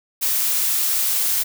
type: noise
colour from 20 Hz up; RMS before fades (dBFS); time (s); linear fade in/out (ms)
blue; -20; 0.21-1.44; 20
effects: none